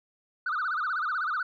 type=tone with vibrato; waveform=sine; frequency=1347 Hz; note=E6; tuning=37 cents sharp; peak=-25 dBFS; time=0.46-1.43 s; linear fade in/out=5 ms; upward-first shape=sine; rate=16 Hz; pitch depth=220 cents each way; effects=tanh soft clip ceiling -24 dBFS